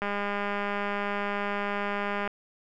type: click train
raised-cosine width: 0.5 ms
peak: -16 dBFS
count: 459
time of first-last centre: 0.02-2.276 s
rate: 203 Hz
effects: none